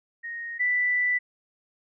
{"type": "tone pair in turn", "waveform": "sine", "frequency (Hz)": [1864.7, 1978.9], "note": ["A#6", "B6"], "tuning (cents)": [0, 3], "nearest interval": "minor second", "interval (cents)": 103, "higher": "second", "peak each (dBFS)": [-32, -21], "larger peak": "second", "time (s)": [[0.23, 0.59], [0.59, 1.19]], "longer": "second", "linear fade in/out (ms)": 20, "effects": []}